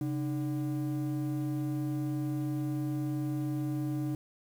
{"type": "ring-modulated tone", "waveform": "triangle", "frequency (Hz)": 220, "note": "A3", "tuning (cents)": 0, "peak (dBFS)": -25, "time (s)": [0.01, 4.15], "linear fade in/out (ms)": 2, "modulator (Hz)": 84.5, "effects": ["9-bit"]}